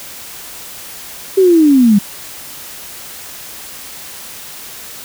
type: linear sweep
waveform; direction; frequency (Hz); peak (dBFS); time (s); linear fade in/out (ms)
sine; down; 392 to 193.8; -5; 1.37-1.99; 10
effects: white hiss -31 dBFS RMS until 5.04 s